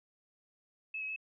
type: tone with pitch steps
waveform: sine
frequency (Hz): 2598 / 2556 / 2592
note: E7 / D#7 / E7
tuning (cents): -26 / +46 / -30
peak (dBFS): -36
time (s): 0.94-1.162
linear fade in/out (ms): 5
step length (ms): 74
effects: none